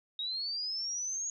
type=linear sweep; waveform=sine; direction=up; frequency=3741 to 6700 Hz; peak=-33 dBFS; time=0.19-1.3 s; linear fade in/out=2 ms; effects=none